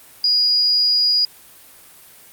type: tone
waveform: sine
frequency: 4891 Hz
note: D#8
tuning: 31 cents flat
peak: -13 dBFS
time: 0.24-1.25 s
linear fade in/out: 2 ms
effects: white hiss -45 dBFS RMS until 2.32 s + Opus 32 kbps